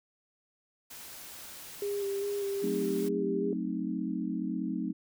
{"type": "noise", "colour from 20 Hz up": "white", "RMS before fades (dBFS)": -46, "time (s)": [0.9, 3.09], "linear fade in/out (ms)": 10}
{"type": "tone with vibrato", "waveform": "sine", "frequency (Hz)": 401, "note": "G4", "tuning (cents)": 39, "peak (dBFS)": -30, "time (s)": [1.82, 3.53], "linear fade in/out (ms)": 2, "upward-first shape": "square", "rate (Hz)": 2.5, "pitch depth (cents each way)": 19}
{"type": "chord", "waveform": "sine", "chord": "F# diminished seventh", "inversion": "none", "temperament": "equal", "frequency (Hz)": [185, 220, 261.6, 311.1], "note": ["F#3", "A3", "C4", "Eb4"], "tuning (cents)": [0, 0, 0, 0], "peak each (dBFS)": -36, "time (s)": [2.62, 4.93], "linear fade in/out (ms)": 20}
{"effects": []}